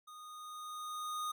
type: tone with level ramp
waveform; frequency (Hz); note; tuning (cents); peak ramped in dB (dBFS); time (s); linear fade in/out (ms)
square; 1234; D#6; -15; -51 to -36; 0.07-1.32; 10
effects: none